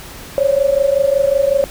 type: tone pair together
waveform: sine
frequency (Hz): 542 / 567.4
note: C#5 / C#5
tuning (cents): -39 / +40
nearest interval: minor second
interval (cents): 79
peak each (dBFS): -14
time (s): 0.38-1.64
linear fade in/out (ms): 0
effects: added 50 Hz sine -42 dBFS peak until 1.7 s + pink hiss -34 dBFS RMS until 1.7 s